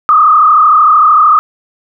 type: tone with frequency modulation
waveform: sine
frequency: 1227 Hz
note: D#6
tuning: 25 cents flat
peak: -3 dBFS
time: 0.09-1.39 s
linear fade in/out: 0 ms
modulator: 33.2 Hz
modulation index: 1.6
effects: none